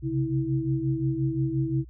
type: tone cluster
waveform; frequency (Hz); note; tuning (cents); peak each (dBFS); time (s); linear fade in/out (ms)
sine; 131.6 / 137.3 / 325.6; C3 / C#3 / E4; +10 / -16 / -21; -28; 0.02-1.85; 50
effects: added 60 Hz sine -43 dBFS peak until 1.89 s